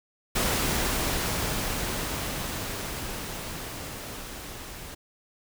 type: noise with level ramp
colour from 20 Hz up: pink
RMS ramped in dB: -25 to -41 dBFS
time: 0.35-4.95 s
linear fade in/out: 10 ms
effects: none